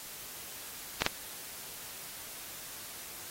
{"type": "clicks", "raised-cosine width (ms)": 0.2, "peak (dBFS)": -8, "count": 2, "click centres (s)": [1.02, 1.064], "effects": ["white hiss -45 dBFS RMS until 3.3 s", "AAC 48 kbps"]}